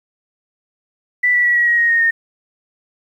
sine tone with pitch steps, 1975.5 / 1955.1 / 1934.8 / 1914.8 / 1895 / 1875.4 / 1856 / 1836.8 Hz, B6 / B6 / B6 / A#6 / A#6 / A#6 / A#6 / A#6, 0 / -18 / -36 / +46 / +28 / +10 / -8 / -26 cents, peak -11 dBFS, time 1.23-2.11 s, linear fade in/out 10 ms, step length 110 ms, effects 8-bit

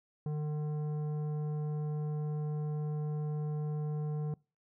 sine tone with tanh clipping, 150.6 Hz, D3, 44 cents sharp, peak -34 dBFS, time 0.26-4.34 s, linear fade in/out 2 ms, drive 11 dB, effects noise-tail reverb RT60 0.3 s tail -24 dB re dry

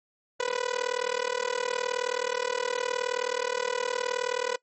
sawtooth tone with amplitude modulation, 493.9 Hz, B4, in tune, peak -19 dBFS, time 0.4-4.56 s, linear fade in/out 2 ms, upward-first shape sine, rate 39.1 Hz, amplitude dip 100%, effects noise-tail reverb RT60 0.1 s tail -21 dB re dry + MP3 32 kbps

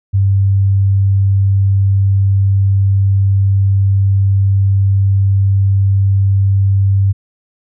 sine tone, 98 Hz, G2, in tune, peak -8 dBFS, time 0.13-7.13 s, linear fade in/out 20 ms, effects none

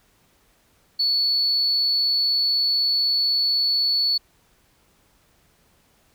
sine tone, 4432 Hz, C#8, 1 cent flat, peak -17 dBFS, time 0.99-4.18 s, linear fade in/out 10 ms, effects tanh soft clip ceiling -13 dBFS + pink hiss -61 dBFS RMS until 6.14 s

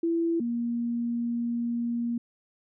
sine tone pair in turn, 334.1 / 236.2 Hz, E4 / A#3, +23 / +23 cents, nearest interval tritone, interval 600 cents, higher first, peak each -23 / -26 dBFS, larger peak first, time 0.03-0.4 / 0.4-2.18 s, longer second, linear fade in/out 5 ms, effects none

